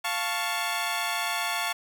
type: chord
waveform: 15% pulse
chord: F augmented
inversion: none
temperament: equal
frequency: 698.5 / 880 / 1108.7 Hz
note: F5 / A5 / C#6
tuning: 0 / 0 / 0 cents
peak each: -25 dBFS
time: 0.04-1.73 s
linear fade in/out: 10 ms
effects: 9-bit